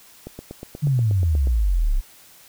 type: click train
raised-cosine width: 2 ms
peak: -20 dBFS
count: 11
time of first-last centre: 0.27-1.472 s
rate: 8.32 Hz
type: exponential sweep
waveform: sine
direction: down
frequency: 153.2 to 30.87 Hz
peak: -16 dBFS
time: 0.82-2.01 s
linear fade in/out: 20 ms
effects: white hiss -49 dBFS RMS until 2.48 s